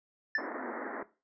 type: tone with exponential decay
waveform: triangle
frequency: 1760 Hz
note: A6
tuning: in tune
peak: -22 dBFS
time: 0.35-0.47 s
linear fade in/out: 2 ms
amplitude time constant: 24 ms
type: band-pass noise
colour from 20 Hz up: pink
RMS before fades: -39 dBFS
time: 0.38-1.03 s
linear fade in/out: 2 ms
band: 230 to 2000 Hz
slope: 96 dB/octave
effects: noise-tail reverb RT60 0.3 s tail -17 dB re dry + resampled to 16000 Hz